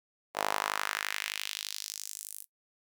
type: tone with high-pass filter sweep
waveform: sawtooth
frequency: 51.6 Hz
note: G#1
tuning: 10 cents flat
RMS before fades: -36 dBFS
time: 0.34-2.46 s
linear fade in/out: 50 ms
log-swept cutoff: 680 to 11000 Hz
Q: 1.7
effects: noise-tail reverb RT60 0.1 s tail -19 dB re dry